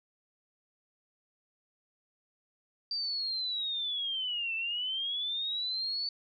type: linear two-way sweep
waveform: sine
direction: down then up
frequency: 4699 to 2642 to 4509 Hz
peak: -31 dBFS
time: 2.91-6.09 s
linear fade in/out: 2 ms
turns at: 4.55 s
effects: none